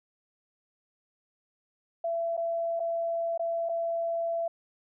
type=tone with dropouts; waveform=sine; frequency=671 Hz; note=E5; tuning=31 cents sharp; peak=-27 dBFS; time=2.04-4.48 s; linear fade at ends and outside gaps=5 ms; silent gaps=2.368-2.375 / 2.796-2.801 / 3.377-3.394 / 3.689-3.693 s; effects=none